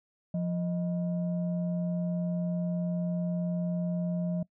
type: tone pair together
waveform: sine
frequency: 174.61 / 622.2 Hz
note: F3 / D#5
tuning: 0 / 0 cents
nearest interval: octave + minor seventh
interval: 2200 cents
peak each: -27 / -37 dBFS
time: 0.34-4.43 s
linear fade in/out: 5 ms
effects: noise-tail reverb RT60 0.1 s tail -22 dB re dry + tanh soft clip ceiling -22 dBFS